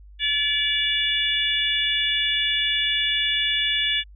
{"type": "harmonic tone", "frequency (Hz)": 576, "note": "D5", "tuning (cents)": -34, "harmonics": [3, 4, 5, 6], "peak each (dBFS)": [-28, -28, -25, -23], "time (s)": [0.19, 4.04], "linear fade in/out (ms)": 50, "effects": ["added 50 Hz sine -43 dBFS peak until 4.15 s"]}